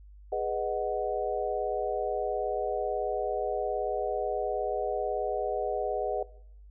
sine chord, G# minor seventh, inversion none, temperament equal, 415.3 / 493.9 / 622.3 / 740 Hz, G#4 / B4 / D#5 / F#5, 0 / 0 / 0 / 0 cents, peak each -33 dBFS, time 0.32-6.23 s, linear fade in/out 5 ms, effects noise-tail reverb RT60 0.7 s tail -20 dB re dry + added 50 Hz sine -48 dBFS peak until 6.7 s

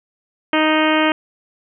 harmonic tone, 311.1 Hz, D#4, in tune, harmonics 1 / 2 / 3 / 4 / 5 / 6 / 7 / 8 / 9 / 10, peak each -17 / -20 / -22 / -23 / -24 / -25 / -25 / -26 / -27 / -27 dBFS, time 0.53-1.12 s, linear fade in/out 2 ms, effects none

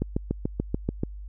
click train, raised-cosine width 3 ms, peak -12 dBFS, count 8, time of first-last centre 0.02-1.034 s, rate 6.9 Hz, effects added 50 Hz sine -36 dBFS peak until 1.28 s

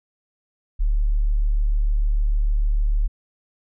sine tone, 36.69 Hz, D1, 1 cent flat, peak -16 dBFS, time 0.79-3.08 s, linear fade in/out 20 ms, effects none

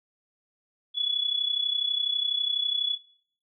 sine tone with amplitude modulation, 3406 Hz, G#7, 43 cents sharp, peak -21 dBFS, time 0.94-2.98 s, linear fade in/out 50 ms, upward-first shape sine, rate 32.1 Hz, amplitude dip 75%, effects noise-tail reverb RT60 0.6 s tail -22 dB re dry

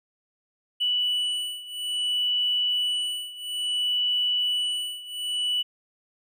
triangle beating tone pair, 2960 / 2960.59 Hz, F#7 / F#7, 0 / 0 cents, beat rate 0.59 Hz, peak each -23 / -25 dBFS, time 0.8-5.63 s, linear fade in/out 20 ms, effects tanh soft clip ceiling -19 dBFS

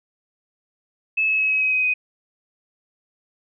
sine tone with pitch steps, 2600 / 2584 / 2567 / 2551 / 2535 / 2519 / 2503 Hz, E7 / E7 / E7 / D#7 / D#7 / D#7 / D#7, -24 / -35 / -47 / +43 / +32 / +21 / +10 cents, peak -17 dBFS, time 1.17-1.94 s, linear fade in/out 10 ms, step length 110 ms, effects none

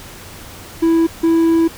triangle tone bursts at uneven times, 329.6 Hz, E4, in tune, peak -8 dBFS, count 2, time 0.82-1.07 / 1.23-1.68 s, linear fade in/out 10 ms, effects added 91 Hz sine -43 dBFS peak until 1.77 s + pink hiss -36 dBFS RMS until 1.77 s

